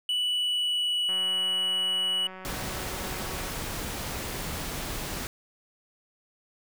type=tone with pitch glide; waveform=triangle; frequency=2960 to 2940 Hz; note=F#7 to F#7; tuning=0 to -12 cents; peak=-23 dBFS; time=0.09-2.27 s; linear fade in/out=2 ms; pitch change=-12 cents; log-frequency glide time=0.2-1.15 s
type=click train; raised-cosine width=0.5 ms; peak=-28 dBFS; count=451; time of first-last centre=1.09-3.496 s; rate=187 Hz
type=noise; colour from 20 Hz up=pink; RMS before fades=-34 dBFS; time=2.45-5.27 s; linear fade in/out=0 ms
effects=none